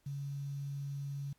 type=tone with quantisation; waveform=sine; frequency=140.4 Hz; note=C#3; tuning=22 cents sharp; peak=-37 dBFS; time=0.06-1.33 s; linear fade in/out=5 ms; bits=10; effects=pink hiss -74 dBFS RMS until 1.38 s + AAC 64 kbps